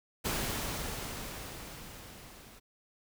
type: noise with level ramp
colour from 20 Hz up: pink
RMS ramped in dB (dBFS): -32 to -54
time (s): 0.24-2.6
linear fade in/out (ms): 20
effects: none